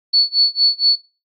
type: tone with tremolo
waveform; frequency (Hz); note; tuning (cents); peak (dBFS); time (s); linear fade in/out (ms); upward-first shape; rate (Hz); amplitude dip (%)
sine; 4435; C#8; 0; -8; 0.13-0.96; 10; sine; 4.3; 95
effects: noise-tail reverb RT60 0.3 s tail -21 dB re dry + AAC 48 kbps